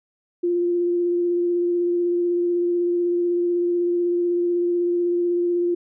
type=tone with vibrato; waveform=sine; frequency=349.2 Hz; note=F4; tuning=in tune; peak=-18 dBFS; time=0.43-5.75 s; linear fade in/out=10 ms; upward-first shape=sine; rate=16 Hz; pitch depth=14 cents each way; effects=none